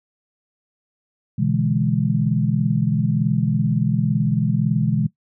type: chord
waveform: sine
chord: E dominant seventh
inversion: second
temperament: equal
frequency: 123.47 / 146.83 / 164.81 / 207.7 Hz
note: B2 / D3 / E3 / G#3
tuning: 0 / 0 / 0 / 0 cents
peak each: -22 dBFS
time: 1.38-5.07 s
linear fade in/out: 10 ms
effects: noise-tail reverb RT60 0.1 s tail -18 dB re dry